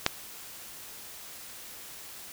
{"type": "click", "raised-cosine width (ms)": 0.2, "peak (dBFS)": -4, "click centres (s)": 0.064, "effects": ["white hiss -45 dBFS RMS until 2.32 s"]}